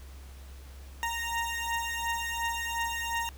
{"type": "beating tone pair", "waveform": "20% pulse", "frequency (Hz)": [927, 929.8], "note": ["A#5", "A#5"], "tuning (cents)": [-10, -5], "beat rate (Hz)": 2.8, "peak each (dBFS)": [-28, -29], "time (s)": [1.03, 3.29], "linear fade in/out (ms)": 0, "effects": ["added 67 Hz sine -44 dBFS peak until 3.37 s", "pink hiss -55 dBFS RMS until 3.37 s"]}